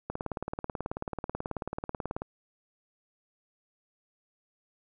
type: click train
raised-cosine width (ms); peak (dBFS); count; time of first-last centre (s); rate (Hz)
1; -19; 40; 0.1-2.22; 18.4
effects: none